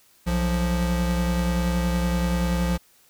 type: tone pair together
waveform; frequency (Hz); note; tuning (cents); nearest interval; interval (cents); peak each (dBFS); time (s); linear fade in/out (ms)
square; 61.73 / 174.61; B1 / F3; 0 / 0; octave + tritone; 1800; -25 / -24; 0.26-2.78; 20
effects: white hiss -58 dBFS RMS until 3.09 s